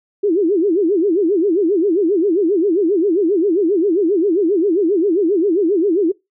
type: tone with vibrato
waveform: sine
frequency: 365.5 Hz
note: F#4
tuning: 21 cents flat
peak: -12 dBFS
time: 0.23-6.12 s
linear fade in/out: 10 ms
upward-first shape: sine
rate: 7.5 Hz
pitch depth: 250 cents each way
effects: noise-tail reverb RT60 0.2 s tail -24 dB re dry